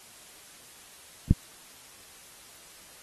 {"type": "click", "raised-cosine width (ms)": 5, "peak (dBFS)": -7, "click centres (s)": 1.31, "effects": ["white hiss -51 dBFS RMS until 3.02 s", "AAC 32 kbps"]}